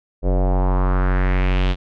square tone with low-pass filter sweep, 46.25 Hz, F#1, in tune, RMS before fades -17 dBFS, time 0.22-1.76 s, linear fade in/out 50 ms, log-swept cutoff 530 to 3500 Hz, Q 2.7, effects none

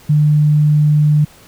sine tone, 150 Hz, D3, 37 cents sharp, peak -8 dBFS, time 0.09-1.25 s, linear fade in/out 10 ms, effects pink hiss -44 dBFS RMS until 1.47 s

